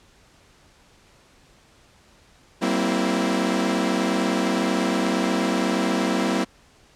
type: chord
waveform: sawtooth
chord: C dominant seventh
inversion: second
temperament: equal with one note detuned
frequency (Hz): 191.3 / 233.1 / 261.6 / 329.6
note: G3 / Bb3 / C4 / E4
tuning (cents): -42 / 0 / 0 / 0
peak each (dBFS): -22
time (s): 2.61-6.45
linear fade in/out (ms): 20
effects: pink hiss -55 dBFS RMS until 6.95 s + low-pass 8000 Hz 12 dB/octave